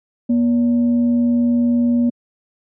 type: tone with frequency modulation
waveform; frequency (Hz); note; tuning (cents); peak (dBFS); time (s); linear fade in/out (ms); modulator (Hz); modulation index
sine; 240; B3; -49; -12; 0.29-2.1; 10; 329; 0.26
effects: high-pass 150 Hz 12 dB/octave